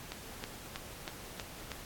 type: click train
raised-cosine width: 0.2 ms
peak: -21 dBFS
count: 6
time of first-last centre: 0.12-1.717 s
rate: 3.13 Hz
effects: pink hiss -48 dBFS RMS until 1.85 s + AAC 64 kbps